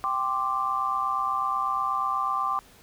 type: chord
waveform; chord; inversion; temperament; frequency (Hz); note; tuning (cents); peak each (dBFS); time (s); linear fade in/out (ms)
sine; G suspended fourth; none; equal; 784 / 1046.5 / 1174.7; G5 / C6 / D6; 0 / 0 / 0; -32 / -29 / -26; 0.04-2.59; 0
effects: pink hiss -54 dBFS RMS until 2.82 s